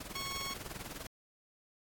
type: noise with tremolo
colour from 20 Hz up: pink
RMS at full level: -42 dBFS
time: 0-1.07 s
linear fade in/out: 5 ms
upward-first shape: triangle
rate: 20 Hz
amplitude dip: 80%
type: tone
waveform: 10% pulse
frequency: 1100 Hz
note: C#6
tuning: 14 cents flat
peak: -29 dBFS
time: 0.15-0.54 s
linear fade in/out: 5 ms
effects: AAC 64 kbps